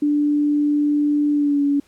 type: tone with pitch glide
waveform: sine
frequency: 293.7 to 284.4 Hz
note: D4 to C#4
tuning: 0 to +45 cents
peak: -15 dBFS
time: 0.02-1.8 s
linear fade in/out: 5 ms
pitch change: -55 cents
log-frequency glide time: 1.32-1.62 s
effects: pink hiss -57 dBFS RMS until 1.87 s + low-pass 12000 Hz 12 dB/octave